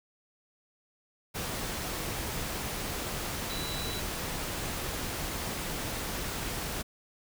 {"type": "tone in noise", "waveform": "sine", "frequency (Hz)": 3951, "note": "B7", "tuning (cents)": 0, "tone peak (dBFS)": -39, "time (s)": [3.49, 4.01], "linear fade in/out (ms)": 20, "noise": "pink", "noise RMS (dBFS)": -35, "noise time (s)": [1.34, 6.83], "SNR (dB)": -7, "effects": []}